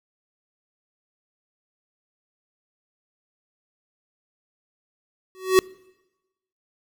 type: tone with exponential growth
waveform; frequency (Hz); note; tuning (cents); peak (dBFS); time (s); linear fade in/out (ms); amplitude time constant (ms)
square; 375.2; F#4; +24; -10; 5.35-5.59; 0; 52
effects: noise-tail reverb RT60 1.0 s tail -25 dB re dry